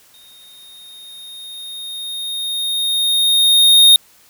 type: tone with exponential growth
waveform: square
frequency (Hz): 3702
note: A#7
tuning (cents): -13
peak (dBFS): -5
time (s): 0.14-3.96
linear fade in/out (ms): 1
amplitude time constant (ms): 830
effects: white hiss -50 dBFS RMS until 4.29 s